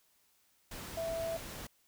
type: tone in noise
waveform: sine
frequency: 660 Hz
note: E5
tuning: 2 cents sharp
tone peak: -34 dBFS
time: 0.97-1.37 s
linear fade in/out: 5 ms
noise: pink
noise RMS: -45 dBFS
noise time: 0.71-1.67 s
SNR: +8 dB
effects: white hiss -71 dBFS RMS until 1.87 s